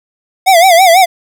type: tone with vibrato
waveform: square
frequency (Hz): 715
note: F5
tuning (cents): +41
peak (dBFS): -4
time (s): 0.46-1.06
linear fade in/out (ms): 20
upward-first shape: sine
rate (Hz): 6.1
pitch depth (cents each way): 140
effects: none